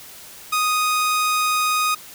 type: tone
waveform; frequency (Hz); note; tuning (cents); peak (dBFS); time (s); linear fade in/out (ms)
sawtooth; 1244.5; D#6; 0; -14; 0.52-1.95; 10
effects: white hiss -41 dBFS RMS until 2.14 s